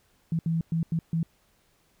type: tone bursts at uneven times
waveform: sine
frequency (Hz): 164.3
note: E3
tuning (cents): -5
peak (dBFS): -23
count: 5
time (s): 0.32-0.39 / 0.46-0.61 / 0.72-0.83 / 0.92-0.99 / 1.13-1.23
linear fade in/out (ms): 2
effects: pink hiss -66 dBFS RMS until 2 s